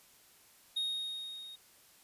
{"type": "tone with level ramp", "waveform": "triangle", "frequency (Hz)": 3729, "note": "A#7", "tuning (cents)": 0, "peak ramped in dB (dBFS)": [-29, -45], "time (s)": [0.76, 1.56], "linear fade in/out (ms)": 10, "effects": ["white hiss -62 dBFS RMS until 2.03 s", "resampled to 32000 Hz"]}